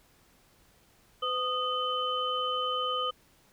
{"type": "tone cluster", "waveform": "sine", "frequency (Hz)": [507, 1238, 3049], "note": ["B4", "D#6", "G7"], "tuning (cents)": [45, -9, -49], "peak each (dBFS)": [-35, -30, -33], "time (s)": [1.22, 3.11], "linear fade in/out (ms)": 10, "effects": ["pink hiss -63 dBFS RMS until 3.52 s"]}